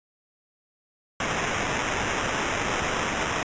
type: noise with sample-and-hold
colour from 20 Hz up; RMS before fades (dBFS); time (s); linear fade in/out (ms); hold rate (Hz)
blue; -27; 1.2-3.43; 2; 4410
effects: resampled to 16000 Hz